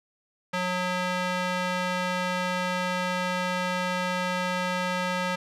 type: tone with band-pass filter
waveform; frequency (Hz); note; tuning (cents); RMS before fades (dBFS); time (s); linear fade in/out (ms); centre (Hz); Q
square; 181.5; F#3; -33; -28; 0.53-5.36; 10; 1700; 0.63
effects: none